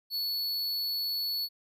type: tone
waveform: square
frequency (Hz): 4418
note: C#8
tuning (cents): -7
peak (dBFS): -30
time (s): 0.1-1.49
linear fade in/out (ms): 50
effects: none